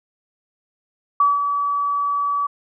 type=tone with ADSR envelope; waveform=sine; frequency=1145 Hz; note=D6; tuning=44 cents flat; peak=-11 dBFS; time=1.2-2.47 s; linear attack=4 ms; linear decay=180 ms; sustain=-7 dB; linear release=9 ms; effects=none